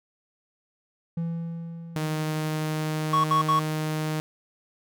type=tone with exponential decay; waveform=triangle; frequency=167.1 Hz; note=E3; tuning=24 cents sharp; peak=-23 dBFS; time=1.17-3.52 s; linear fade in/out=5 ms; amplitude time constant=510 ms
type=tone; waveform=sawtooth; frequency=155.2 Hz; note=D#3; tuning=4 cents flat; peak=-22 dBFS; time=1.96-4.2 s; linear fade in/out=0 ms
type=tone bursts; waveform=triangle; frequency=1108.7 Hz; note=C#6; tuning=in tune; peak=-17 dBFS; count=3; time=3.13-3.594 s; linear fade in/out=5 ms; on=110 ms; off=67 ms
effects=none